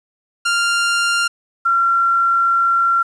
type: tone pair in turn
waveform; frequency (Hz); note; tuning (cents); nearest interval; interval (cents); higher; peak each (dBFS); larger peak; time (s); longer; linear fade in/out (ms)
sawtooth / sine; 1394 / 1367.7; F6 / F6; -4 / -37; unison; 33; first; -11 / -12; first; 0.45-1.28 / 1.65-3.03; second; 10
effects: resampled to 22050 Hz + 8-bit